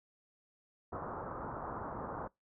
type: low-pass noise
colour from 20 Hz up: white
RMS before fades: -42 dBFS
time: 0.92-2.28 s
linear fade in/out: 10 ms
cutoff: 1300 Hz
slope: 48 dB/octave
effects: noise-tail reverb RT60 0.2 s tail -25 dB re dry